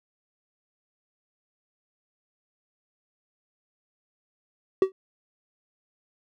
triangle tone with exponential decay, 381.5 Hz, G4, 47 cents flat, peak -10 dBFS, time 4.82-4.92 s, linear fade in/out 2 ms, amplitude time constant 20 ms, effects none

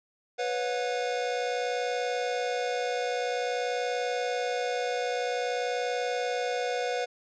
square chord, B suspended second, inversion none, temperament equal with one note detuned, 493.9 / 554.4 / 721 Hz, B4 / C#5 / F#5, 0 / 0 / -45 cents, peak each -31 / -37 / -33 dBFS, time 0.38-7.06 s, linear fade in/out 20 ms, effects resampled to 16000 Hz

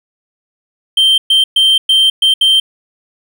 triangle tone bursts at uneven times, 3136 Hz, G7, in tune, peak -5 dBFS, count 6, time 0.97-1.18 / 1.3-1.44 / 1.56-1.78 / 1.89-2.1 / 2.22-2.34 / 2.41-2.6 s, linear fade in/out 5 ms, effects none

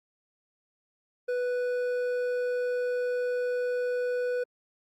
triangle tone with hard clipping, 493.9 Hz, B4, in tune, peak -28 dBFS, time 1.28-4.44 s, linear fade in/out 10 ms, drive 10 dB, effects Opus 48 kbps

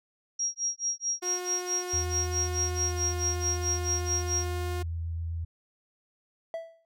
sine tone with tremolo, 5640 Hz, F8, 16 cents sharp, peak -25 dBFS, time 0.39-4.48 s, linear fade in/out 5 ms, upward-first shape sine, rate 4.6 Hz, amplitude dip 100%
sawtooth tone with pitch glide, 360.1 to 356 Hz, F#4 to F4, -47 to +33 cents, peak -30 dBFS, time 1.22-4.83 s, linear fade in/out 10 ms, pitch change -20 cents, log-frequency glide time 2.82-2.98 s
sine tone with vibrato, 83 Hz, E2, 12 cents sharp, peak -30 dBFS, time 1.93-5.45 s, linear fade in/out 10 ms, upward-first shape square, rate 7.7 Hz, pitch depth 10 cents each way
triangle tone with exponential decay, 659.3 Hz, E5, in tune, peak -27 dBFS, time 6.54-6.85 s, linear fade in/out 1 ms, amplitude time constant 66 ms
effects none

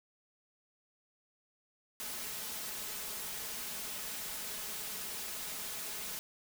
white noise with comb filter, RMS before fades -41 dBFS, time 2-6.19 s, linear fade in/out 0 ms, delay 4.7 ms, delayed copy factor +0.5, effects none

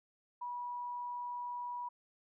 sine tone, 973 Hz, B5, 26 cents flat, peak -38 dBFS, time 0.41-1.89 s, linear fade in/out 10 ms, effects none

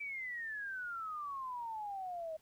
sine exponential sweep, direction down, 2331 to 622.3 Hz, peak -39 dBFS, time 0-2.37 s, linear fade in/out 10 ms, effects pink hiss -70 dBFS RMS until 2.41 s

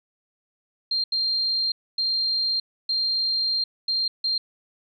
sine tone bursts at uneven times, 4186 Hz, C8, in tune, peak -21 dBFS, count 6, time 0.91-1.04 / 1.12-1.72 / 1.98-2.6 / 2.89-3.64 / 3.88-4.08 / 4.24-4.38 s, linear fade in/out 5 ms, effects none

